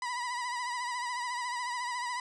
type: tone with vibrato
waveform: 30% pulse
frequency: 980 Hz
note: B5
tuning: 14 cents flat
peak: -30 dBFS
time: 0.02-2.2 s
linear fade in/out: 2 ms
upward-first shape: triangle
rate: 14 Hz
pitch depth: 65 cents each way
effects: resampled to 22050 Hz + 11-bit